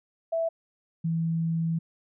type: tone pair in turn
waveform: sine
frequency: 659.3 / 164.4 Hz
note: E5 / E3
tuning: 0 / -4 cents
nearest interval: 2 octaves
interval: 2404 cents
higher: first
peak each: -24 dBFS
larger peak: neither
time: 0.32-0.49 / 1.04-1.79 s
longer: second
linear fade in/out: 10 ms
effects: none